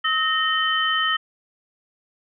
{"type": "tone cluster", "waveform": "sine", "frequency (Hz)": [1283, 1847, 3061], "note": ["E6", "A#6", "G7"], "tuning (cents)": [-47, -16, -42], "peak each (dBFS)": -23, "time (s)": [0.04, 1.17], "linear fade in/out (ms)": 10, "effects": []}